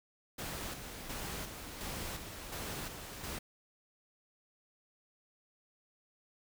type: noise with tremolo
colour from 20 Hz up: pink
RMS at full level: -41 dBFS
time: 0.38-3.39 s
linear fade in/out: 10 ms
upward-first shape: square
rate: 1.4 Hz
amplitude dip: 45%
effects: none